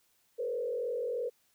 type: tone with frequency modulation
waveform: sine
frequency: 484.8 Hz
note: B4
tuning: 32 cents flat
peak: -31 dBFS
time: 0.38-1.3 s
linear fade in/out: 20 ms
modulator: 43.1 Hz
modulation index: 1
effects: white hiss -71 dBFS RMS until 1.54 s